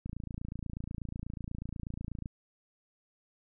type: click train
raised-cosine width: 5 ms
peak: -26 dBFS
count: 63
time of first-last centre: 0.06-2.259 s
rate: 28.2 Hz
effects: none